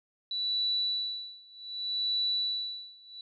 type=tone with tremolo; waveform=sine; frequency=3951 Hz; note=B7; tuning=in tune; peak=-26 dBFS; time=0.31-3.21 s; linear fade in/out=2 ms; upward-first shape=sine; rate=0.65 Hz; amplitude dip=95%; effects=none